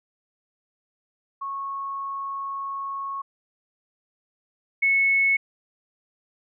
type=tone pair in turn; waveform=sine; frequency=1100 / 2200 Hz; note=C#6 / C#7; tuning=-14 / -14 cents; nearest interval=octave; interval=1200 cents; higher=second; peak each=-28 / -17 dBFS; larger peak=second; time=1.41-3.22 / 4.82-5.37 s; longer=first; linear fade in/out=10 ms; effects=none